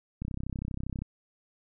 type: click train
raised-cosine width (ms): 5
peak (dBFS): -22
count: 27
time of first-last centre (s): 0.22-1.02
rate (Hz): 32.5
effects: none